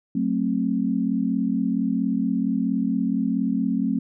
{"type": "chord", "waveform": "sine", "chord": "F# diminished", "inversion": "none", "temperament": "just", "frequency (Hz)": [185, 222, 266.4], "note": ["F#3", "A3", "C4"], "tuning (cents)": [0, 16, 31], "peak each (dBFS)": [-26, -24, -24], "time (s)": [0.15, 3.99], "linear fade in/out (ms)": 5, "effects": []}